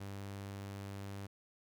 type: tone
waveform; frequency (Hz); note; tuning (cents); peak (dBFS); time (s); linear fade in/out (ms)
sawtooth; 99.2; G2; +21; -39; 0-1.27; 10
effects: none